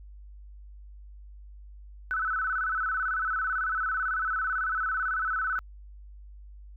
sine tone with vibrato, 1403 Hz, F6, 8 cents sharp, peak -26 dBFS, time 2.11-5.59 s, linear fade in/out 0 ms, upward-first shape square, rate 18 Hz, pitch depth 120 cents each way, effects added 50 Hz sine -44 dBFS peak until 6.76 s

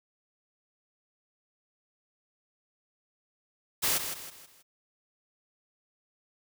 white noise with echo, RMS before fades -27 dBFS, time 3.82-3.99 s, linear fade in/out 20 ms, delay 160 ms, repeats 4, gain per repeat -8 dB, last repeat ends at 4.63 s, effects none

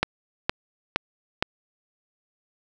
click train, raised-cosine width 0.3 ms, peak -4 dBFS, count 4, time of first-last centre 0.03-1.425 s, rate 2.15 Hz, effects none

